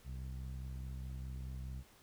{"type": "tone with low-pass filter", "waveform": "sawtooth", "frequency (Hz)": 64.8, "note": "C2", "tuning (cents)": -16, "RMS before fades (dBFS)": -44, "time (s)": [0.04, 1.84], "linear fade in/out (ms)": 50, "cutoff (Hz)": 140, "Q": 1.3, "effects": ["pink hiss -64 dBFS RMS until 2.02 s"]}